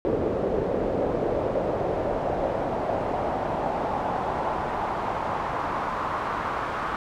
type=noise with band-pass filter sweep; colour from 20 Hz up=brown; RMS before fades=-27 dBFS; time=0.05-6.96 s; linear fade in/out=0 ms; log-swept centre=460 to 1200 Hz; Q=2.4; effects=none